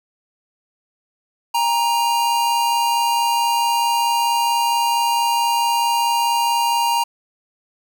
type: tone pair together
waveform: square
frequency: 811.5 / 936 Hz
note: G#5 / A#5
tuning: -40 / +7 cents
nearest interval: major second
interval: 247 cents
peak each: -26 / -17 dBFS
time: 1.54-7.04 s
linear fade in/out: 10 ms
effects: none